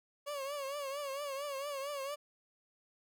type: tone with vibrato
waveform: 30% pulse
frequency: 561 Hz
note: C#5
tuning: 21 cents sharp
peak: -35 dBFS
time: 0.26-2.16 s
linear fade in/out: 20 ms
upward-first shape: triangle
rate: 4.4 Hz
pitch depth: 100 cents each way
effects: none